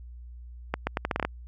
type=accelerating click train; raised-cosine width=0.5 ms; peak=-11 dBFS; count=9; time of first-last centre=0.74-1.25 s; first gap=130 ms; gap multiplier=0.78; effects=added 60 Hz sine -41 dBFS peak until 1.47 s

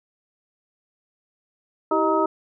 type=tone cluster; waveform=sine; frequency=323.5 / 390.1 / 623 / 938 / 1273 Hz; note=E4 / G4 / D#5 / A#5 / D#6; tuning=-32 / -8 / +2 / +11 / +39 cents; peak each=-24 dBFS; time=1.91-2.26 s; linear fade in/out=5 ms; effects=none

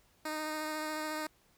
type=tone with vibrato; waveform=10% pulse; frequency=308.7 Hz; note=D#4; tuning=14 cents flat; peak=-27 dBFS; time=0.25-1.27 s; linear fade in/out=5 ms; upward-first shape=triangle; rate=14 Hz; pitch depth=16 cents each way; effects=pink hiss -68 dBFS RMS until 1.57 s

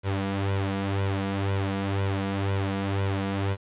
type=tone with flanger; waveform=sawtooth; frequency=98 Hz; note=G2; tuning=in tune; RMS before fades=-27 dBFS; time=0.03-3.57 s; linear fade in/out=50 ms; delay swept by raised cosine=2 to 4.3 ms; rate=2 Hz; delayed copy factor=+0.75; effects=resampled to 8000 Hz + 9-bit

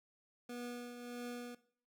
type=tone with tremolo; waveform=25% pulse; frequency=242.6 Hz; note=B3; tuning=31 cents flat; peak=-38 dBFS; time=0.49-1.55 s; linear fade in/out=5 ms; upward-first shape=triangle; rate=1.6 Hz; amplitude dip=55%; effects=noise-tail reverb RT60 0.5 s tail -17 dB re dry

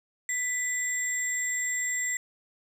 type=tone pair together; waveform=sine; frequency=1983 / 7487 Hz; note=B6 / A#8; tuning=+7 / +7 cents; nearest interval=octave + major seventh; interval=2300 cents; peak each=-28 dBFS; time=0.29-2.17 s; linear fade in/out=2 ms; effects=tanh soft clip ceiling -23 dBFS

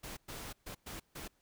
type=noise bursts at uneven times; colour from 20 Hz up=pink; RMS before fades=-45 dBFS; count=5; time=0.03-0.17 / 0.28-0.53 / 0.66-0.75 / 0.86-1 / 1.15-1.28 s; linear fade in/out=10 ms; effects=pink hiss -74 dBFS RMS until 1.41 s

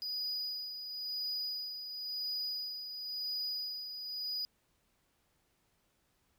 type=tone with tremolo; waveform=triangle; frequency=4937 Hz; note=D#8; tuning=14 cents flat; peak=-33 dBFS; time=0.02-4.45 s; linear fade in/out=0 ms; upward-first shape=sine; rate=0.96 Hz; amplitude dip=55%; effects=pink hiss -75 dBFS RMS until 6.38 s

